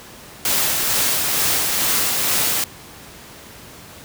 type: noise with tremolo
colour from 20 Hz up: white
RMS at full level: -18 dBFS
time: 0.45-2.64 s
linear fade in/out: 2 ms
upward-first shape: sine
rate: 2.2 Hz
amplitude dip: 25%
effects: pink hiss -40 dBFS RMS until 4.04 s + high-pass 60 Hz 12 dB/octave